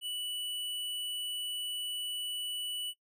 square tone, 2960 Hz, F#7, in tune, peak -35 dBFS, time 0.01-2.94 s, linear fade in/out 50 ms, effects noise-tail reverb RT60 0.1 s tail -19 dB re dry

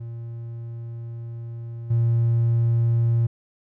triangle tone with level steps, 116.54 Hz, A#2, in tune, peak -29 / -14 dBFS, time 0-3.27 s, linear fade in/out 10 ms, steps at 1.9 s, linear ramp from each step 10 ms, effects tanh soft clip ceiling -12 dBFS

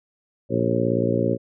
harmonic tone with a mistuned harmonic, 58.27 Hz, A#1, in tune, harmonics 2 / 3 / 4 / 5 / 6 / 7 / 8 / 9, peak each -26 / -28 / -26 / -28 / -27 / -27 / -29 / -26 dBFS, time 0.49-1.38 s, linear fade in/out 50 ms, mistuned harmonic 9, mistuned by +61 cents, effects none

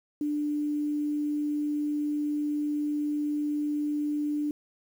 sine tone with quantisation, 296 Hz, D4, 14 cents sharp, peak -26 dBFS, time 0.21-4.51 s, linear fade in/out 2 ms, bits 9, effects none

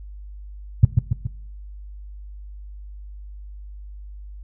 sine tone with echo, 110 Hz, A2, in tune, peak -4 dBFS, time 0.83-0.85 s, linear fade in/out 5 ms, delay 140 ms, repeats 3, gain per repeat -5 dB, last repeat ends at 1.27 s, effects noise-tail reverb RT60 0.6 s tail -18 dB re dry + added 50 Hz sine -35 dBFS peak until 4.43 s

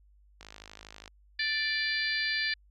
click train, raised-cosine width 0.2 ms, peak -28 dBFS, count 36, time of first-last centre 0.41-1.078 s, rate 52.4 Hz
harmonic tone, 587.3 Hz, D5, in tune, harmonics 3 / 4 / 5 / 6 / 7 / 8, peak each -31 / -35 / -43 / -39 / -36 / -35 dBFS, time 1.39-2.54 s, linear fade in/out 5 ms
effects added 50 Hz sine -58 dBFS peak until 2.7 s

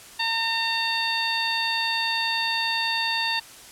harmonic tone, 910 Hz, A#5, 42 cents flat, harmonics 1 / 2 / 3 / 4 / 5, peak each -29 / -29 / -29 / -29 / -29 dBFS, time 0.19-3.4 s, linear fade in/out 10 ms, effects white hiss -45 dBFS RMS until 3.71 s + low-pass 11000 Hz 12 dB/octave

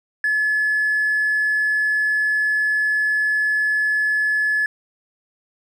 sine tone with hard clipping, 1714 Hz, A6, 46 cents flat, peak -17 dBFS, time 0.24-4.66 s, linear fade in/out 2 ms, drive 1 dB, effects none

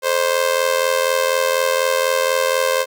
sawtooth tone with amplitude modulation, 523.3 Hz, C5, in tune, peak -8 dBFS, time 0.02-2.86 s, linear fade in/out 50 ms, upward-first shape sine, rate 84.1 Hz, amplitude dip 80%, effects none

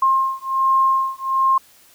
sine beating tone pair, 1064 / 1065.3 Hz, C6 / C6, +29 / +31 cents, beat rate 1.3 Hz, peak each -18 dBFS, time 0.02-1.58 s, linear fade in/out 5 ms, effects white hiss -51 dBFS RMS until 1.94 s

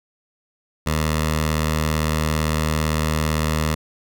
10% pulse tone with notch filter, 77.78 Hz, D#2, in tune, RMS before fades -21 dBFS, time 0.86-3.75 s, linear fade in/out 10 ms, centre 340 Hz, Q 1.1, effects none

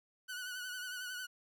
sawtooth tone with vibrato, 1483 Hz, F#6, 4 cents sharp, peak -37 dBFS, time 0.28-1.27 s, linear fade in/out 20 ms, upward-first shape triangle, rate 11 Hz, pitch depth 55 cents each way, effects 13-bit

